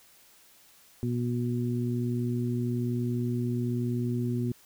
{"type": "harmonic tone", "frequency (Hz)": 121.1, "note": "B2", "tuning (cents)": -34, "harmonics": [1, 2, 3], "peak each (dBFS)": [-29, -30, -36], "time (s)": [1.03, 4.52], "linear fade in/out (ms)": 0, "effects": ["white hiss -58 dBFS RMS until 4.65 s"]}